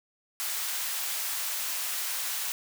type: high-pass noise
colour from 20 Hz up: white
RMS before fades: -32 dBFS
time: 0.4-2.52 s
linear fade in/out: 0 ms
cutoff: 870 Hz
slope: 12 dB/octave
effects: none